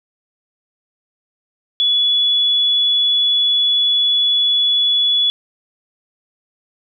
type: tone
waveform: sine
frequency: 3411 Hz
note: G#7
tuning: 46 cents sharp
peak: -12 dBFS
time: 1.8-5.3 s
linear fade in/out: 0 ms
effects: none